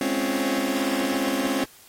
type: chord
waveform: sawtooth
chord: Db major seventh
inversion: second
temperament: just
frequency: 207.9 / 259.9 / 277.2 / 346.5 Hz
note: Ab3 / C4 / Db4 / F4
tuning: +2 / -11 / 0 / -14 cents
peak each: -28 / -23 / -22 / -27 dBFS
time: 0.01-1.64 s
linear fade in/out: 2 ms
effects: white hiss -51 dBFS RMS until 1.88 s + AAC 48 kbps